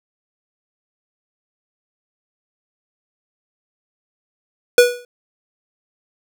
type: tone with exponential decay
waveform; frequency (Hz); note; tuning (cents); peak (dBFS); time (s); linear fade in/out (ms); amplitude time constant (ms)
square; 487.5; B4; -23; -4; 4.78-5.05; 2; 57
effects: none